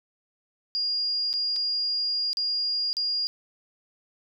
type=tone with dropouts; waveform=sine; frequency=4836 Hz; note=D8; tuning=50 cents sharp; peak=-24 dBFS; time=0.75-3.27 s; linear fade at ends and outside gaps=0 ms; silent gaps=1.33-1.338 / 1.561-1.564 / 2.331-2.371 / 2.93-2.968 s; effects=none

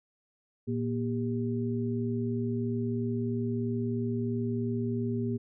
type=tone cluster; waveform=sine; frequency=115.4 / 238.4 / 397.2 Hz; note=A#2 / A#3 / G4; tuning=-17 / +39 / +23 cents; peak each=-32 / -31 / -35 dBFS; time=0.67-5.38 s; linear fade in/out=20 ms; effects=none

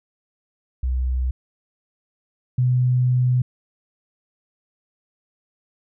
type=tone pair in turn; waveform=sine; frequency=63.4 / 125.6 Hz; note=B1 / B2; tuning=+46 / +30 cents; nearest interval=octave; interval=1184 cents; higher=second; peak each=-19 / -15 dBFS; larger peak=second; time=0.83-1.31 / 2.58-3.42 s; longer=second; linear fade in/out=5 ms; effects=none

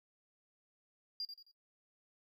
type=tone with echo; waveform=triangle; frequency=4799 Hz; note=D8; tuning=37 cents sharp; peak=-34 dBFS; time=1.2-1.25 s; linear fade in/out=2 ms; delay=88 ms; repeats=3; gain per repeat=-9 dB; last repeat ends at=1.514 s; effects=noise-tail reverb RT60 0.1 s tail -22 dB re dry + tanh soft clip ceiling -35 dBFS

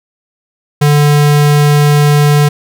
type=tone; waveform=square; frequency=146.83 Hz; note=D3; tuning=in tune; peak=-6 dBFS; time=0.81-2.49 s; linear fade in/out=10 ms; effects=none

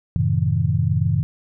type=chord; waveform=sine; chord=F# diminished seventh; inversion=none; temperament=just; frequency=92.5 / 111 / 133.2 / 159.84 Hz; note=F#2 / A2 / C3 / Eb3; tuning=0 / +16 / +31 / +47 cents; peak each=-22 dBFS; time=0.16-1.23 s; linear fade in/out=0 ms; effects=none

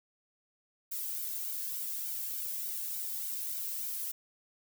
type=noise with flanger; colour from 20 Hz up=violet; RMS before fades=-37 dBFS; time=0.91-4.12 s; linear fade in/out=10 ms; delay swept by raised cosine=1.3 to 1.9 ms; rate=3.4 Hz; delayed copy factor=+0.85; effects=none

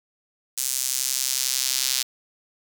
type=tone with high-pass filter sweep; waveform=square; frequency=65.6 Hz; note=C2; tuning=5 cents sharp; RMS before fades=-25 dBFS; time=0.57-2.03 s; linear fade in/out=10 ms; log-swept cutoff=7300 to 4600 Hz; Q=1.3; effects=none

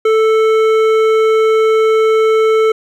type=tone with hard clipping; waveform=sine; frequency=440 Hz; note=A4; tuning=in tune; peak=-10 dBFS; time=0.05-2.72 s; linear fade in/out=5 ms; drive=11 dB; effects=none

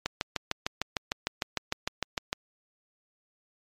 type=click train; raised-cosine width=0.2 ms; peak=-10 dBFS; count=16; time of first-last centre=0.06-2.329 s; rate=6.61 Hz; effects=MP3 96 kbps

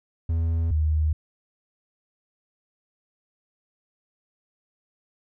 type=tone pair in turn; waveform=triangle / sine; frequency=82.41 / 77.35 Hz; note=E2 / D#2; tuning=0 / -10 cents; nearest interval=minor second; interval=110 cents; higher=first; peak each=-19 dBFS; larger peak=neither; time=0.29-0.71 / 0.71-1.13 s; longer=neither; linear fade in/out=5 ms; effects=none

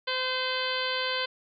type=harmonic tone with a mistuned harmonic; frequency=514 Hz; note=C5; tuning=31 cents flat; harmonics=1 / 2 / 3 / 4 / 5 / 6 / 7 / 8 / 9; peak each=-34 / -35 / -34 / -37 / -38 / -34 / -38 / -37 / -39 dBFS; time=0.07-1.26 s; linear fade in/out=10 ms; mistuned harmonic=7; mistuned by=-42 cents; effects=none

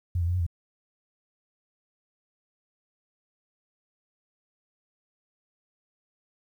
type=tone with pitch steps; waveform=sine; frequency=88.3 / 84.5 / 88 / 91.1 / 84.6 Hz; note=F2 / E2 / F2 / F#2 / E2; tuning=+20 / +43 / +14 / -26 / +45 cents; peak=-23 dBFS; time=0.15-0.465 s; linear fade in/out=5 ms; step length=63 ms; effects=10-bit

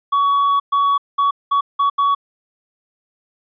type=tone bursts at uneven times; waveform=triangle; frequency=1126 Hz; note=C#6; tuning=27 cents sharp; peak=-11 dBFS; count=6; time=0.12-0.6 / 0.72-0.98 / 1.18-1.31 / 1.51-1.61 / 1.79-1.9 / 1.98-2.15 s; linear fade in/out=10 ms; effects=resampled to 11025 Hz

